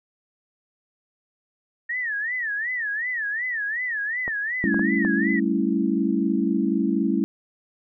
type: tone with vibrato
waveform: sine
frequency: 1822 Hz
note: A#6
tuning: 40 cents flat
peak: -24 dBFS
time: 1.89-5.4 s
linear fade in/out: 10 ms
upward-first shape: sine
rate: 2.7 Hz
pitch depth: 180 cents each way
type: clicks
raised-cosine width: 1 ms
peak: -18 dBFS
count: 4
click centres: 4.279 / 4.744 / 4.794 / 5.049 s
type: chord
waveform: sine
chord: A dominant seventh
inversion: third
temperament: equal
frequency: 196 / 220 / 277.2 / 329.6 Hz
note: G3 / A3 / C#4 / E4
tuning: 0 / 0 / 0 / 0 cents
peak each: -25 dBFS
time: 4.64-7.24 s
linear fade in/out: 0 ms
effects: none